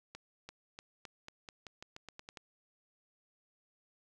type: accelerating click train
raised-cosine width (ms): 0.2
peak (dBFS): -29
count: 13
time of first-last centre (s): 0.15-2.372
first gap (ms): 340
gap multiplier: 0.88
effects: none